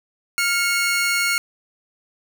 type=tone pair together; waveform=sawtooth; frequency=1399 / 2192 Hz; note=F6 / C#7; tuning=+3 / -20 cents; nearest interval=minor sixth; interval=777 cents; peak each=-18 / -17 dBFS; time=0.38-1.38 s; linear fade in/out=0 ms; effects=none